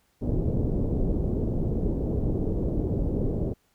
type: low-pass noise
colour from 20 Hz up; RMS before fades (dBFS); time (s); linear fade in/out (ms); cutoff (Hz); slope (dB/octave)
pink; -26; 0.21-3.54; 20; 470; 24
effects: pink hiss -68 dBFS RMS until 3.74 s